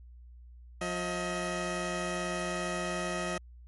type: tone pair together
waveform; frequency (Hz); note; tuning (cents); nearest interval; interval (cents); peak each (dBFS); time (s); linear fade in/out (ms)
15% pulse; 177.63 / 633; F3 / D#5; +30 / +30; octave + minor seventh; 2200; -28; 0.81-3.38; 5
effects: added 60 Hz sine -48 dBFS peak until 3.67 s + MP3 48 kbps